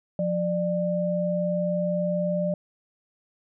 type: tone pair together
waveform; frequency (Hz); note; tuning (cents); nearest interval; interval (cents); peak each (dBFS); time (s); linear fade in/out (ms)
sine; 177.19 / 596; F3 / D5; +25 / +25; octave + major sixth; 2100; -26 / -25; 0.19-2.54; 2
effects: none